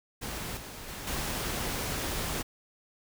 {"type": "noise with level steps", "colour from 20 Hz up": "pink", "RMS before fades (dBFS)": [-37, -43, -40, -33], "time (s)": [0.21, 2.43], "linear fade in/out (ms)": 20, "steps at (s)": [0.57, 0.88, 1.07], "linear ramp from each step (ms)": 2, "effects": []}